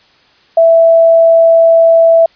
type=tone; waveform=sine; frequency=661 Hz; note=E5; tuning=5 cents sharp; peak=-3 dBFS; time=0.57-2.26 s; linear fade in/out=5 ms; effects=white hiss -48 dBFS RMS until 2.35 s + resampled to 11025 Hz